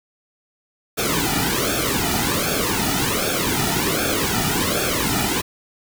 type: noise with flanger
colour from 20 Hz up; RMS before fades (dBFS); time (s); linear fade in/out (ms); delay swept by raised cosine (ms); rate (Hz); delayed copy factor
pink; -21; 0.97-5.42; 20; 1 to 1.89; 1.3; -0.85
effects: none